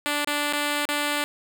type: tone with dropouts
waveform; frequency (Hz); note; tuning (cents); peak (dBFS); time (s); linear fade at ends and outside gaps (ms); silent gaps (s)
5% pulse; 292.8; D4; -5; -12; 0.06-1.24; 0; 0.246-0.273 / 0.527-0.533 / 0.854-0.889
effects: none